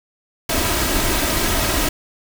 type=noise with comb filter; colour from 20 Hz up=pink; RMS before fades=-19 dBFS; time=0.49-1.89 s; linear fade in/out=5 ms; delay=3.1 ms; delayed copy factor=+0.5; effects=none